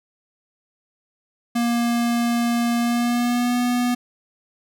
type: tone with pitch glide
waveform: square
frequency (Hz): 236.4 to 244.7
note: A#3 to B3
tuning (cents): +24 to -16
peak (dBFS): -19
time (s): 1.55-3.95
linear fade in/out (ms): 10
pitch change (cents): +60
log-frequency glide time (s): 2.8-3.57
effects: none